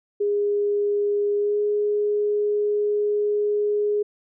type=tone with pitch glide; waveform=sine; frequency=410 to 415.7 Hz; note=G#4 to G#4; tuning=-22 to +2 cents; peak=-19 dBFS; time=0.2-4.03 s; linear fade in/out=10 ms; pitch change=+24 cents; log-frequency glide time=1.37-1.59 s; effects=none